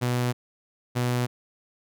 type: tone pair in turn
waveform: sawtooth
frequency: 123 / 123 Hz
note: B2 / B2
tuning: -7 / -7 cents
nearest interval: unison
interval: 0 cents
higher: neither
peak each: -19 dBFS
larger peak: neither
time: 0.01-0.33 / 0.95-1.27 s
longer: neither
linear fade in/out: 20 ms
effects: none